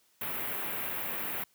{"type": "band-stop noise", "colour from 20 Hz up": "white", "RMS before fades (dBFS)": -35, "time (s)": [0.21, 1.44], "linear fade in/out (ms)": 5, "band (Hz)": [2700, 13000], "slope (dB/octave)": 24, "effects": ["white hiss -68 dBFS RMS until 1.54 s", "high-pass 100 Hz 12 dB/octave"]}